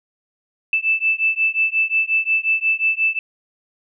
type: beating tone pair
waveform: sine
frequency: 2636 / 2641.6 Hz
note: E7 / E7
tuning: -1 / +3 cents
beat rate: 5.6 Hz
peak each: -19 dBFS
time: 0.73-3.19 s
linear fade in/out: 2 ms
effects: none

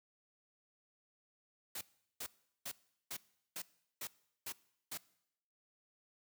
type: noise bursts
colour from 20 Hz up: white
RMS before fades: -43 dBFS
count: 8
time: 1.75-4.976 s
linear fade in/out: 5 ms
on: 62 ms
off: 390 ms
effects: noise-tail reverb RT60 0.8 s tail -21 dB re dry + high-pass 80 Hz 12 dB/octave

